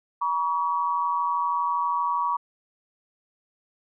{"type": "tone pair together", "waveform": "sine", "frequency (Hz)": [959, 1131.5], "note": ["A#5", "C#6"], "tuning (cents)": [49, 35], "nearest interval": "minor third", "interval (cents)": 286, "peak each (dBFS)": -25, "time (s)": [0.21, 2.37], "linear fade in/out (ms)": 10, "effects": []}